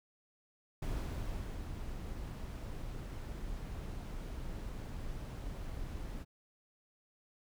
brown noise with ADSR envelope, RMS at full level -36 dBFS, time 0.82-6.25 s, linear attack 6 ms, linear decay 770 ms, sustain -6 dB, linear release 34 ms, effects none

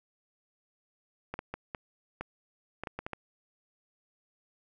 clicks, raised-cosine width 0.5 ms, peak -21 dBFS, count 10, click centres 1.34 / 1.391 / 1.54 / 1.748 / 2.21 / 2.836 / 2.872 / 2.99 / 3.065 / 3.133 s, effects none

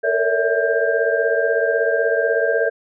sine tone cluster, 448 / 464.2 / 566 / 651 / 1590 Hz, A4 / A#4 / C#5 / E5 / G6, +31 / -7 / +36 / -22 / +24 cents, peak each -22 dBFS, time 0.03-2.7 s, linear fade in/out 20 ms, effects none

